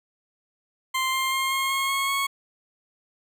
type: tone with pitch steps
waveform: 20% pulse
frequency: 1046.5 / 1055.6 / 1064.8 / 1074.1 / 1083.4 / 1092.8 / 1102.3 Hz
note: C6 / C6 / C6 / C6 / C#6 / C#6 / C#6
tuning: 0 / +15 / +30 / +45 / -40 / -25 / -10 cents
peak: -18 dBFS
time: 0.94-2.27 s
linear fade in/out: 10 ms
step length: 190 ms
effects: none